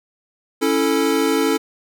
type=chord; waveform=square; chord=A major; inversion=first; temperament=equal; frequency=277.2 / 329.6 / 440 Hz; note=C#4 / E4 / A4; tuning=0 / 0 / 0 cents; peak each=-21 / -22 / -20 dBFS; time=0.61-1.58 s; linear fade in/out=20 ms; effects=none